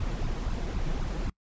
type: noise with flanger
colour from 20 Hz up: brown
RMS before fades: -30 dBFS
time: 0-1.3 s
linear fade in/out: 5 ms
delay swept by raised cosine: 0.77 to 6.27 ms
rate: 3.9 Hz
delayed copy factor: +0.8
effects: noise-tail reverb RT60 0.1 s tail -25 dB re dry + resampled to 16000 Hz